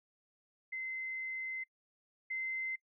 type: tone pair in turn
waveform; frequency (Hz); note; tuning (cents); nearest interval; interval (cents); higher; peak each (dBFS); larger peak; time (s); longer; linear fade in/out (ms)
sine; 2062 / 2069; C7 / C7; -26 / -20; unison; 6; second; -37 / -35; second; 0.72-1.64 / 2.3-2.76; first; 10
effects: noise-tail reverb RT60 0.1 s tail -25 dB re dry